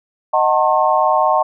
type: chord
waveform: sine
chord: D# diminished seventh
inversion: none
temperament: just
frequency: 622.3 / 746.7 / 896 / 1075.3 Hz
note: D#5 / F#5 / A5 / C6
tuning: 0 / +16 / +31 / +47 cents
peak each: -17 dBFS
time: 0.33-1.43 s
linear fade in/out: 10 ms
effects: none